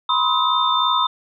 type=tone cluster; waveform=sine; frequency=982 / 1045 / 1272 / 3599 Hz; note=B5 / C6 / D#6 / A7; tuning=-10 / -2 / +38 / +38 cents; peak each=-21 dBFS; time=0.09-1.07 s; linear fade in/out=5 ms; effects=none